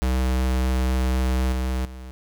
square tone with level steps, 64 Hz, C2, 38 cents flat, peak -20 / -23 / -36 dBFS, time 0.02-2.11 s, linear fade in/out 0 ms, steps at 1.52 / 1.85 s, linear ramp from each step 2 ms, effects none

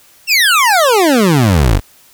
25% pulse exponential sweep, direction down, 2794 to 42.41 Hz, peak -4 dBFS, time 0.27-1.81 s, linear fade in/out 50 ms, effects white hiss -46 dBFS RMS until 2.13 s

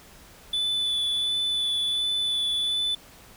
triangle tone with vibrato, 3477 Hz, A7, 21 cents flat, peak -22 dBFS, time 0.53-2.95 s, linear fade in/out 5 ms, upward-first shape sine, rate 1.4 Hz, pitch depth 12 cents each way, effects pink hiss -50 dBFS RMS until 3.36 s

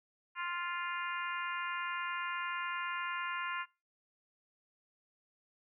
harmonic tone, 349.2 Hz, F4, in tune, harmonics 3 / 4 / 5 / 6 / 7 / 8, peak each -39 / -41 / -43 / -45 / -46 / -47 dBFS, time 0.35-3.66 s, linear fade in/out 50 ms, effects noise-tail reverb RT60 0.3 s tail -24 dB re dry

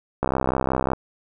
click train, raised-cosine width 1 ms, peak -7 dBFS, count 47, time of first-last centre 0.23-0.933 s, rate 65.4 Hz, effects none

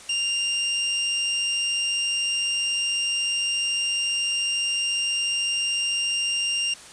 sawtooth tone, 2794 Hz, F7, in tune, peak -19 dBFS, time 0.09-6.74 s, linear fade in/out 5 ms, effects white hiss -44 dBFS RMS until 6.92 s + resampled to 22050 Hz

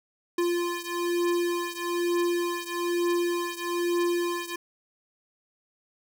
square beating tone pair, 347.1 / 348.2 Hz, F4 / F4, -11 / -5 cents, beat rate 1.1 Hz, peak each -28 / -30 dBFS, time 0.38-4.56 s, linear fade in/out 5 ms, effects none

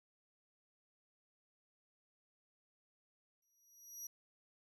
30% pulse tone with exponential growth, 5790 Hz, F#8, 38 cents flat, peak -39 dBFS, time 3.42-4.07 s, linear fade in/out 5 ms, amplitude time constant 140 ms, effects none

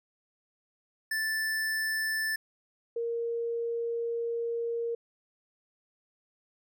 square / sine tone pair in turn, 1760 / 466.2 Hz, A6 / A#4, 0 / 0 cents, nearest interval octave + major seventh, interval 2300 cents, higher first, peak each -29 / -29 dBFS, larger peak neither, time 1.11-2.36 / 2.96-4.95 s, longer second, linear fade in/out 5 ms, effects none

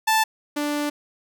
sawtooth tone pair in turn, 880 / 293.7 Hz, A5 / D4, 0 / 0 cents, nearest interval octave + perfect fifth, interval 1900 cents, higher first, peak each -13 / -19 dBFS, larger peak first, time 0.07-0.24 / 0.56-0.9 s, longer second, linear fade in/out 10 ms, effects none

